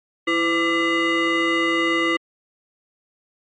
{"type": "tone with frequency modulation", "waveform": "sine", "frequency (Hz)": 1174.7, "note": "D6", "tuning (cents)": 0, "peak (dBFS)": -15, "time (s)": [0.27, 2.17], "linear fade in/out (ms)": 10, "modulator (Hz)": 842, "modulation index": 1.7, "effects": ["tanh soft clip ceiling -15 dBFS", "MP3 48 kbps"]}